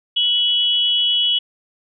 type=tone pair together; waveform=sine; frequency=2960 / 3332 Hz; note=F#7 / G#7; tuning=0 / +5 cents; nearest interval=major second; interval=205 cents; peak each=-16 / -19 dBFS; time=0.16-1.39 s; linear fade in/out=10 ms; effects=none